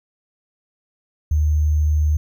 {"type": "tone with sample-and-hold", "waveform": "sine", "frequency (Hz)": 76.1, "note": "D#2", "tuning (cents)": -38, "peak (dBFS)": -14, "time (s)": [1.31, 2.17], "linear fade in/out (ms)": 5, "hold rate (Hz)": 6300, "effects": []}